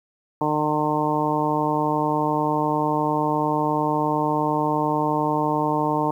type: harmonic tone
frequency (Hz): 151.4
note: D#3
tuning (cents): -47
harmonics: 1 / 2 / 3 / 4 / 5 / 6 / 7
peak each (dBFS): -29 / -25 / -28 / -29 / -29 / -24 / -29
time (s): 0.41-6.11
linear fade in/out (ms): 2
effects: 9-bit